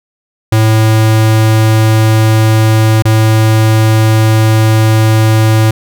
square tone with dropouts, 110 Hz, A2, in tune, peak -6 dBFS, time 0.52-5.71 s, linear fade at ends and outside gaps 5 ms, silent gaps 3.023-3.052 s, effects none

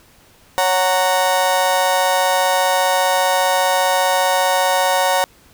35% pulse chord, F# major, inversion second, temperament just, 555 / 740 / 925 Hz, C#5 / F#5 / A#5, +2 / 0 / -14 cents, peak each -17 dBFS, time 0.58-5.24 s, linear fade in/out 0 ms, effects pink hiss -50 dBFS RMS until 5.53 s

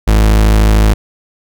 40% pulse tone, 53.3 Hz, G#1, 46 cents sharp, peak -5 dBFS, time 0.07-0.94 s, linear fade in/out 10 ms, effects none

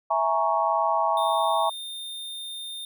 sine chord, A# half-diminished seventh, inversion second, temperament equal, 659.3 / 830.6 / 932.3 / 1108.7 Hz, E5 / G#5 / A#5 / C#6, 0 / 0 / 0 / 0 cents, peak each -26 dBFS, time 0.1-1.7 s, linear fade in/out 10 ms
square tone, 3631 Hz, A#7, 46 cents flat, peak -34 dBFS, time 1.17-2.85 s, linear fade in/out 2 ms
effects none

